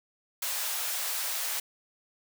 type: high-pass noise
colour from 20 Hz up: white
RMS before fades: -32 dBFS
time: 0.42-1.6 s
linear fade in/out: 5 ms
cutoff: 580 Hz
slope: 24 dB/octave
effects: none